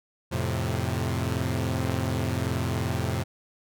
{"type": "chord", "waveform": "sawtooth", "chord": "F major", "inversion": "none", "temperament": "equal", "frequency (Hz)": [87.31, 110, 130.81], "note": ["F2", "A2", "C3"], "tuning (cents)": [0, 0, 0], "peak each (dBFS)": -26, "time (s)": [0.31, 3.24], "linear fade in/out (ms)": 20, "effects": []}